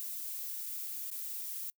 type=noise with dropouts; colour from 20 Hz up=violet; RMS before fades=-40 dBFS; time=0-1.7 s; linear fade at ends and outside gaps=0 ms; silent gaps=0.658-0.662 / 1.102-1.114 s; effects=noise-tail reverb RT60 0.1 s tail -26 dB re dry